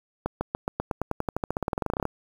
accelerating click train, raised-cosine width 1 ms, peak -12 dBFS, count 26, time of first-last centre 0.26-2.054 s, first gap 150 ms, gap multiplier 0.93, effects 7-bit

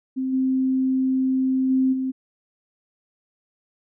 sine tone with level steps, 261.6 Hz, C4, in tune, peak -22 / -18 / -16 / -22 dBFS, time 0.16-2.12 s, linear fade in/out 20 ms, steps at 0.32 / 1.69 / 1.92 s, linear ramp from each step 20 ms, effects none

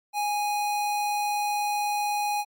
square tone, 828 Hz, G#5, 5 cents flat, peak -25 dBFS, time 0.13-2.45 s, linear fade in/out 50 ms, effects MP3 96 kbps

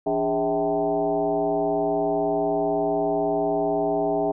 sine tone with frequency modulation, 529 Hz, C5, 19 cents sharp, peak -20 dBFS, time 0.06-4.32 s, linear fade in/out 10 ms, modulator 120 Hz, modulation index 2.2, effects none

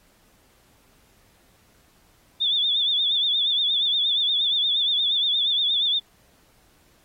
sine tone with vibrato, 3520 Hz, A7, in tune, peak -19 dBFS, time 2.4-6 s, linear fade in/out 20 ms, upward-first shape triangle, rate 8.5 Hz, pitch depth 100 cents each way, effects pink hiss -60 dBFS RMS until 7.04 s + AAC 48 kbps

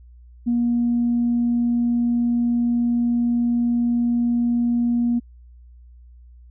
sine tone, 238.3 Hz, A#3, 38 cents sharp, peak -16 dBFS, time 0.46-5.2 s, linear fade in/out 20 ms, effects tanh soft clip ceiling -12 dBFS + added 60 Hz sine -43 dBFS peak until 6.5 s

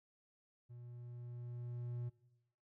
triangle tone with level ramp, 120.8 Hz, B2, 38 cents flat, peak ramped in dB -49 to -37 dBFS, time 0.69-2.1 s, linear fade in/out 20 ms, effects noise-tail reverb RT60 1.0 s tail -20 dB re dry

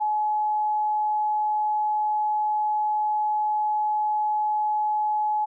sine tone, 849 Hz, G#5, 38 cents sharp, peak -21 dBFS, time 0-5.46 s, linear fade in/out 20 ms, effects none

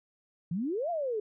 sine exponential two-way sweep, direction up then down, 157.5 to 714 to 408.5 Hz, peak -29 dBFS, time 0.51-1.2 s, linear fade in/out 5 ms, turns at 0.9 s, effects none

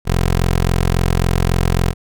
15% pulse tone, 43.65 Hz, F1, in tune, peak -7 dBFS, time 0.05-1.94 s, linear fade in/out 50 ms, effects none

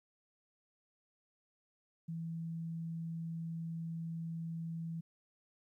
sine tone, 164.81 Hz, E3, in tune, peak -38 dBFS, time 2.08-5.01 s, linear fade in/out 10 ms, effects 13-bit

